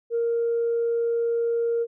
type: tone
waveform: sine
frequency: 466.2 Hz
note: A#4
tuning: in tune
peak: -20 dBFS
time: 0.1-1.87 s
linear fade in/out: 50 ms
effects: tanh soft clip ceiling -17 dBFS